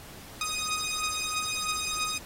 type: beating tone pair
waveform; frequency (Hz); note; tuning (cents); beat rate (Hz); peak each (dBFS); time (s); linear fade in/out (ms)
10% pulse; 1247 / 1250.1; D#6 / D#6; +3 / +8; 3.1; -24; 0.41-2.18; 2
effects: pink hiss -47 dBFS RMS until 2.25 s + AAC 48 kbps